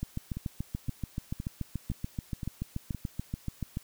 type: two click trains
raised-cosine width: 5 ms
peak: -23 / -20 dBFS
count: 6 / 27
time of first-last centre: 0.37-2.947 / 0.03-3.771 s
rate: 1.94 / 6.95 Hz
effects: white hiss -57 dBFS RMS until 3.83 s